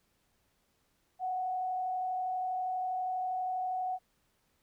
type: tone with frequency modulation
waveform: sine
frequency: 740 Hz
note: F#5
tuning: in tune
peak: -31 dBFS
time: 1.19-3.99 s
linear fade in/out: 50 ms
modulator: 32.4 Hz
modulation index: 0.39
effects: pink hiss -74 dBFS RMS until 4.62 s